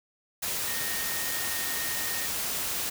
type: tone in noise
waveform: sine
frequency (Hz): 1850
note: A#6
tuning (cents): -14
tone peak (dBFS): -37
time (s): 0.67-2.27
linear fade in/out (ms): 10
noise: white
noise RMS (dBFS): -31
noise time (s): 0.42-2.9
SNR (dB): -9
effects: none